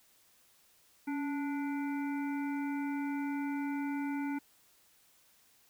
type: harmonic tone with a mistuned harmonic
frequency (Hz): 292.3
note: D4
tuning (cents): -8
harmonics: 1 / 3 / 5 / 7 / 8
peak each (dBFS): -33 / -43 / -47 / -50 / -51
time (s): 1.07-4.39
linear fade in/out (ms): 10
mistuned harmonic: 1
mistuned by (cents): -68
effects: white hiss -66 dBFS RMS until 5.69 s